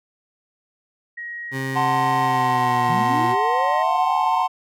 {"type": "tone", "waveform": "sine", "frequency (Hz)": 1892, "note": "A#6", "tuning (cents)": 25, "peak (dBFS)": -29, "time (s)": [1.17, 3.83], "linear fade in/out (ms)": 10}
{"type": "tone with pitch glide", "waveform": "20% pulse", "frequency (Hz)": [133.4, 120.23], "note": ["C3", "B2"], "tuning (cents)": [34, -46], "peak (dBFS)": -20, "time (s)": [1.51, 3.36], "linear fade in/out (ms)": 50, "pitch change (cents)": -180, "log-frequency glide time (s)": [2.19, 2.88]}
{"type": "chord", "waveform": "triangle", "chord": "F# diminished", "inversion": "none", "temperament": "equal with one note detuned", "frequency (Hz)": [740, 892.8, 1046.5], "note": ["F#5", "A5", "C6"], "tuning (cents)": [0, 25, 0], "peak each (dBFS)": [-20, -21, -20], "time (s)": [1.75, 4.48], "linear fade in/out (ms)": 20}
{"type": "linear sweep", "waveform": "sine", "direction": "up", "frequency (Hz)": [149.1, 958], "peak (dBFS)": -24, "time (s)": [2.89, 4.43], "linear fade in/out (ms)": 5}
{"effects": []}